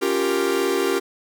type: chord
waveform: 45% pulse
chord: G half-diminished seventh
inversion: second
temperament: equal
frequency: 277.2 / 349.2 / 392 / 466.2 Hz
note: Db4 / F4 / G4 / Bb4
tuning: 0 / 0 / 0 / 0 cents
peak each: -28 / -25 / -22 / -26 dBFS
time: 0.01-1 s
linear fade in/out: 20 ms
effects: none